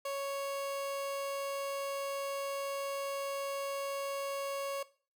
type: tone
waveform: 30% pulse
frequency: 554.4 Hz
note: C#5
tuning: in tune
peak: -32 dBFS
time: 0.05-4.83 s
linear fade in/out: 5 ms
effects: noise-tail reverb RT60 0.4 s tail -18 dB re dry